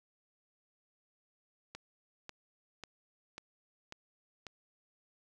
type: click train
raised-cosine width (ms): 0.2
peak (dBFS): -27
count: 6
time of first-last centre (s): 1.75-4.467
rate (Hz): 1.84
effects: none